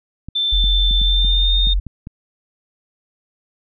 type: clicks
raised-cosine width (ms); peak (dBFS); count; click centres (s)
5; -18; 8; 0.286 / 0.641 / 0.911 / 1.015 / 1.247 / 1.671 / 1.867 / 2.071
type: tone with pitch glide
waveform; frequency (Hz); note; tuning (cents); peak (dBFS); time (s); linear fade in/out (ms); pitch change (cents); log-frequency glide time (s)
sine; 3548 to 3656; A7 to A#7; +14 to -34; -16; 0.35-1.74; 10; +52; 1.02-1.55
type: tone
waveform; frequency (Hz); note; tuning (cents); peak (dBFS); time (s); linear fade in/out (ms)
sine; 45.56; F#1; -26; -14; 0.52-1.8; 10
effects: none